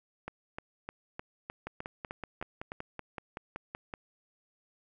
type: two click trains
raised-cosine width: 0.5 ms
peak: -23 / -23 dBFS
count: 13 / 9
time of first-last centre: 1.67-3.938 / 0.28-2.719 s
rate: 5.29 / 3.28 Hz
effects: none